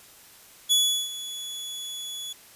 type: tone with ADSR envelope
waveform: sawtooth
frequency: 3400 Hz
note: G#7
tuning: 40 cents sharp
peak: -14 dBFS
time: 0.69-2.33 s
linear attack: 27 ms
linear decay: 370 ms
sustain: -16 dB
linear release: 6 ms
effects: white hiss -51 dBFS RMS until 2.55 s + resampled to 32000 Hz